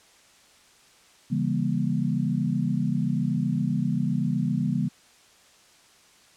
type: chord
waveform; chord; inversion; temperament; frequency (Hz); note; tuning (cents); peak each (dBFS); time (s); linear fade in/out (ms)
sine; C# diminished seventh; none; just; 138.59 / 166.31 / 199.57 / 239.5; C#3 / E3 / G3 / Bb3; 0 / +16 / +31 / +47; -28; 1.3-4.89; 20
effects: white hiss -56 dBFS RMS until 6.36 s + low-pass 8000 Hz 12 dB/octave